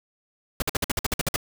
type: noise bursts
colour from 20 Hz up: pink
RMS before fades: -24 dBFS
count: 11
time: 0.6-1.361 s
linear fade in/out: 2 ms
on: 21 ms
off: 53 ms
effects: none